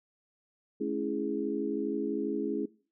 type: chord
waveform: sine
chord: A major seventh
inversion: none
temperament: equal with one note detuned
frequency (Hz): 214.5 / 277.2 / 329.6 / 415.3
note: A3 / C#4 / E4 / G#4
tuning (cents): -44 / 0 / 0 / 0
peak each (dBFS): -36 / -34 / -35 / -34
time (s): 0.8-2.66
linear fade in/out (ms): 10
effects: noise-tail reverb RT60 0.4 s tail -21 dB re dry